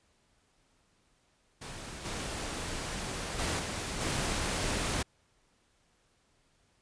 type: noise with level steps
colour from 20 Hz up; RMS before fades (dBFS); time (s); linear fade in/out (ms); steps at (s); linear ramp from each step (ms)
pink; -43 / -37 / -32 / -36 / -32; 1.61-5.03; 10; 2.04 / 3.38 / 3.58 / 4; 20
effects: pink hiss -70 dBFS RMS until 6.81 s + resampled to 22050 Hz